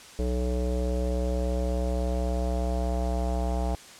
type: tone with low-pass filter sweep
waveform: square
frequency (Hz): 61.74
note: B1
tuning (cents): 0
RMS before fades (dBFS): -27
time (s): 0.19-3.75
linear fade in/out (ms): 0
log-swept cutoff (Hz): 490 to 750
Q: 4.1
effects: white hiss -47 dBFS RMS until 3.99 s + low-pass 8000 Hz 12 dB/octave